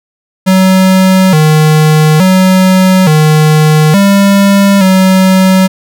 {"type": "tone with pitch steps", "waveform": "square", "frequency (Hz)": [188.1, 154.6, 186.9, 154.2, 198.5, 188.3], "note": ["F#3", "D#3", "F#3", "D#3", "G3", "F#3"], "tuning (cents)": [29, -11, 18, -15, 22, 31], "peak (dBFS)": -4, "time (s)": [0.46, 5.68], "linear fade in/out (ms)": 20, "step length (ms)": 870, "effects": []}